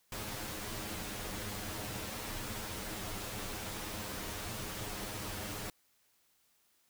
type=noise with comb filter; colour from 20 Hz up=pink; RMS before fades=-41 dBFS; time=0.12-5.7 s; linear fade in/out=2 ms; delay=9.6 ms; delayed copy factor=+0.7; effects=white hiss -72 dBFS RMS until 6.89 s